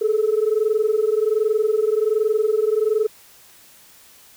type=tone pair together; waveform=sine; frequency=421.7 / 443 Hz; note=G#4 / A4; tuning=+26 / +12 cents; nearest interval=minor second; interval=86 cents; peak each=-18 dBFS; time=0.01-3.07 s; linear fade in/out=10 ms; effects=tanh soft clip ceiling -11 dBFS + white hiss -49 dBFS RMS until 4.36 s